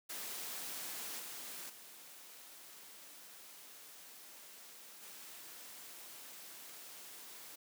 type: noise with level steps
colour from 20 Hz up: white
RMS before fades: -44 / -47 / -55 / -52 dBFS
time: 0.09-7.56 s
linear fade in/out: 10 ms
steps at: 1.19 / 1.69 / 5.02 s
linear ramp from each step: 10 ms
effects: high-pass 200 Hz 12 dB/octave